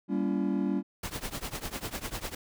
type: chord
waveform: triangle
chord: G diminished seventh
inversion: none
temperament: just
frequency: 196 / 235.2 / 282.2 / 338.7 Hz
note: G3 / Bb3 / Db4 / Fb4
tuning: 0 / +16 / +31 / +47 cents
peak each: -28 / -32 / -29 / -33 dBFS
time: 0.08-0.83 s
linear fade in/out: 50 ms
type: noise with tremolo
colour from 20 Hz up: pink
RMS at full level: -33 dBFS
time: 1.03-2.35 s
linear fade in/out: 5 ms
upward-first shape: triangle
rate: 10 Hz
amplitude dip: 95%
effects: none